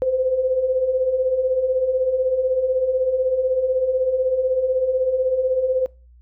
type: beating tone pair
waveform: sine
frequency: 502 / 518 Hz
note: B4 / C5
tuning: +28 / -17 cents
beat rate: 16 Hz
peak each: -25 / -18 dBFS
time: 0.02-5.86 s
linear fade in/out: 0 ms
effects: noise-tail reverb RT60 0.3 s tail -22 dB re dry + added 60 Hz sine -46 dBFS peak until 6.21 s